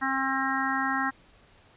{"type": "harmonic tone", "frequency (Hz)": 267.5, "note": "C4", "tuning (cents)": 38, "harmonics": [1, 3, 4, 5, 6, 7], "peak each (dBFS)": [-32, -32, -32, -32, -32, -32], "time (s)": [0.01, 1.11], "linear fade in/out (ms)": 20, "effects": ["pink hiss -58 dBFS RMS until 1.76 s", "resampled to 8000 Hz"]}